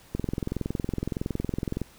click train, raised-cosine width 3 ms, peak -15 dBFS, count 37, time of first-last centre 0.15-1.817 s, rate 21.6 Hz, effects pink hiss -54 dBFS RMS until 1.98 s

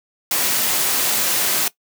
white noise, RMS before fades -19 dBFS, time 0.31-1.68 s, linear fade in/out 2 ms, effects noise-tail reverb RT60 0.1 s tail -19 dB re dry + high-pass 150 Hz 12 dB/octave

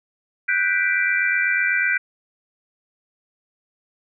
sine chord, G major seventh, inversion third, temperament equal, 1480 / 1568 / 1975.5 / 2349 Hz, F#6 / G6 / B6 / D7, 0 / 0 / 0 / 0 cents, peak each -23 dBFS, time 0.48-1.98 s, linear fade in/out 10 ms, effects none

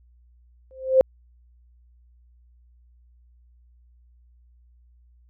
sine tone with exponential growth, 523.3 Hz, C5, in tune, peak -8 dBFS, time 0.71-1.01 s, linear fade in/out 0 ms, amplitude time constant 64 ms, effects added 60 Hz sine -53 dBFS peak until 5.29 s

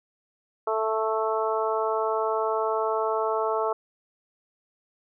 harmonic tone, 220 Hz, A3, in tune, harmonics 2 / 3 / 4 / 5 / 6, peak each -27 / -29 / -30 / -31 / -32 dBFS, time 0.67-3.73 s, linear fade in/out 5 ms, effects none

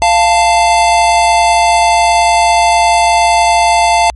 square tone pair together, 694 / 885 Hz, F5 / A5, -11 / +10 cents, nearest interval major third, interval 421 cents, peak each -10 dBFS, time 0.02-4.1 s, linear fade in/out 0 ms, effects added 60 Hz sine -27 dBFS peak until 4.15 s + MP3 48 kbps

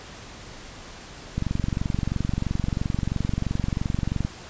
click train, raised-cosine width 5 ms, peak -12 dBFS, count 67, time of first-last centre 1.38-4.25 s, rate 23 Hz, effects pink hiss -42 dBFS RMS until 4.49 s + resampled to 16000 Hz

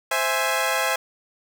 15% pulse chord, C augmented, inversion none, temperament equal, 523.3 / 659.3 / 830.6 Hz, C5 / E5 / G#5, 0 / 0 / 0 cents, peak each -19 dBFS, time 0.11-0.96 s, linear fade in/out 5 ms, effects none

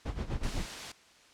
brown noise with tremolo, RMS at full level -31 dBFS, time 0.05-0.66 s, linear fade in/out 10 ms, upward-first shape sine, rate 8 Hz, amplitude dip 80%
white noise, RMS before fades -40 dBFS, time 0.43-0.92 s, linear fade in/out 5 ms
effects white hiss -59 dBFS RMS until 1.33 s + low-pass 6000 Hz 12 dB/octave

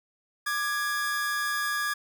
45% pulse tone pair together, 1189 / 1665.6 Hz, D6 / G#6, +21 / +5 cents, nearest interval tritone, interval 584 cents, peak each -32 / -28 dBFS, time 0.46-1.94 s, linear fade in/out 10 ms, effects none

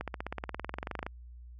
accelerating click train, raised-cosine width 0.5 ms, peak -20 dBFS, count 22, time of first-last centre 0.01-1.065 s, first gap 67 ms, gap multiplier 0.97, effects added 60 Hz sine -46 dBFS peak until 1.59 s

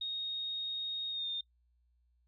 sine tone with pitch glide, 3729 to 3640 Hz, A#7 to A#7, 0 to -42 cents, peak -34 dBFS, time 0.01-1.41 s, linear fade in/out 5 ms, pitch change -42 cents, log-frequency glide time 1.1-1.28 s, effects noise-tail reverb RT60 0.1 s tail -19 dB re dry + added 60 Hz sine -69 dBFS peak until 2.27 s

